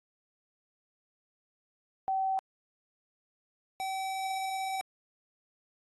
sine / square tone pair in turn, 767 / 767 Hz, G5 / G5, -38 / -38 cents, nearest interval unison, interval 0 cents, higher neither, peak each -27 / -33 dBFS, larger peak first, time 2.08-2.39 / 3.8-4.81 s, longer second, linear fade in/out 0 ms, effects AAC 32 kbps

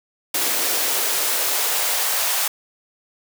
white noise with high-pass filter sweep, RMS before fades -21 dBFS, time 0.34-2.48 s, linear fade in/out 5 ms, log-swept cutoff 320 to 770 Hz, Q 1.4, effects none

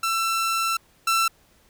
sawtooth tone pair in turn, 1340 / 1340 Hz, E6 / E6, +28 / +28 cents, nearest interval unison, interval 0 cents, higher neither, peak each -18 / -15 dBFS, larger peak second, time 0.03-0.77 / 1.07-1.28 s, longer first, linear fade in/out 5 ms, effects pink hiss -59 dBFS RMS until 1.69 s

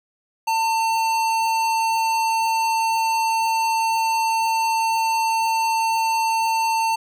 sine tone with hard clipping, 899 Hz, A5, 37 cents sharp, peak -20 dBFS, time 0.47-6.96 s, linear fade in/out 10 ms, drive 18 dB, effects none

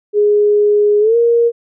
sine tone with pitch glide, 415.3 to 468.9 Hz, G#4 to A#4, 0 to +10 cents, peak -8 dBFS, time 0.13-1.52 s, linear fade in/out 50 ms, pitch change +210 cents, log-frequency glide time 1-1.16 s, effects none

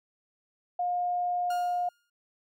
sine tone, 712 Hz, F5, 33 cents sharp, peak -26 dBFS, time 0.79-1.89 s, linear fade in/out 5 ms
sawtooth tone with exponential decay, 1418 Hz, F6, 26 cents sharp, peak -34 dBFS, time 1.5-2.1 s, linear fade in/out 5 ms, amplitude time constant 130 ms
effects none

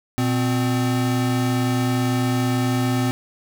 square tone pair together, 121.05 / 256.5 Hz, B2 / C4, -34 / -34 cents, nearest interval octave + minor second, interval 1300 cents, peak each -22 dBFS, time 0.18-3.11 s, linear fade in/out 0 ms, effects none

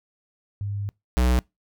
sine / square tone pair in turn, 101.2 / 62 Hz, G#2 / B1, -44 / +7 cents, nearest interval minor sixth, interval 849 cents, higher first, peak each -26 / -18 dBFS, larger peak second, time 0.61-0.89 / 1.17-1.39 s, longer first, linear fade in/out 0 ms, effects noise-tail reverb RT60 0.2 s tail -25 dB re dry

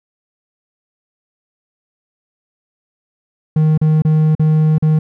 triangle tone with dropouts, 155.56 Hz, D#3, in tune, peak -7 dBFS, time 3.56-4.99 s, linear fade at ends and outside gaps 5 ms, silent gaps 3.777-3.814 / 4.021-4.049 / 4.352-4.395 / 4.783-4.824 s, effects none

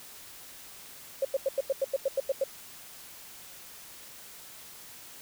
sine tone bursts, 542 Hz, C#5, 39 cents flat, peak -23 dBFS, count 11, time 1.22-2.44 s, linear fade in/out 5 ms, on 30 ms, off 89 ms, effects white hiss -48 dBFS RMS until 5.21 s

